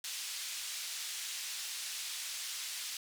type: band-pass noise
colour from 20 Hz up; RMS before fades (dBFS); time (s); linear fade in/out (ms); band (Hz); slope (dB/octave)
pink; -41; 0.04-2.97; 2; 3200 to 9700; 12
effects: none